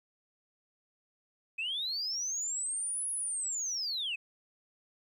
sine linear two-way sweep, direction up then down, 2489 to 10548 to 2489 Hz, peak -31 dBFS, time 1.58-4.16 s, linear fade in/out 10 ms, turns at 3.11 s, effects tanh soft clip ceiling -28 dBFS + 12-bit

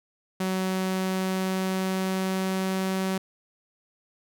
sawtooth tone with pitch glide, 187.6 to 189.67 Hz, F#3 to F#3, +24 to +43 cents, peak -21 dBFS, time 0.4-3.18 s, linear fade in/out 5 ms, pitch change +19 cents, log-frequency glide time 0.68-3.07 s, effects none

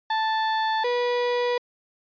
35% pulse tone pair in turn, 880 / 487.2 Hz, A5 / B4, 0 / -24 cents, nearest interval minor seventh, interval 1024 cents, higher first, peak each -20 dBFS, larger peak neither, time 0.1-0.84 / 0.84-1.58 s, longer neither, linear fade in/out 5 ms, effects resampled to 11025 Hz

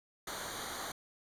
pink noise with comb filter, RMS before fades -41 dBFS, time 0.27-0.92 s, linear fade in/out 5 ms, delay 0.38 ms, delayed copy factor -0.8, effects low-pass 12000 Hz 12 dB/octave

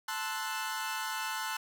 sawtooth chord, F# half-diminished seventh, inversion first, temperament equal, 880 / 1046.5 / 1318.5 / 1480 Hz, A5 / C6 / E6 / F#6, 0 / 0 / 0 / 0 cents, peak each -34 / -37 / -38 / -35 dBFS, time 0.08-1.57 s, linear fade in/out 5 ms, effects none

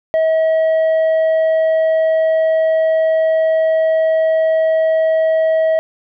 sine tone with tanh clipping, 641 Hz, E5, 49 cents flat, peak -12 dBFS, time 0.14-5.79 s, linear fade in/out 0 ms, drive 4 dB, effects none

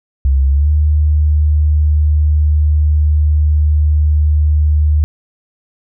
sine tone with pitch glide, 67.6 to 75.44 Hz, C#2 to D2, -43 to +47 cents, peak -8 dBFS, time 0.25-5.04 s, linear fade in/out 0 ms, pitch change +190 cents, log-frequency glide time 0.47-0.7 s, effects none

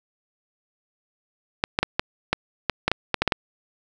clicks, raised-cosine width 0.3 ms, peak -3 dBFS, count 12, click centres 1.639 / 1.789 / 1.83 / 1.995 / 2.33 / 2.697 / 2.88 / 2.916 / 3.143 / 3.22 / 3.277 / 3.322 s, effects none

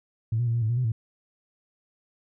sine tone with pitch steps, 111.8 / 120.9 / 115.8 / 118.3 / 109.2 / 119.3 / 126.7 / 111.9 Hz, A2 / B2 / A#2 / A#2 / A2 / A#2 / B2 / A2, +28 / -36 / -11 / +26 / -13 / +41 / +45 / +30 cents, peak -21 dBFS, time 0.32-0.92 s, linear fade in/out 5 ms, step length 75 ms, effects tanh soft clip ceiling -17 dBFS

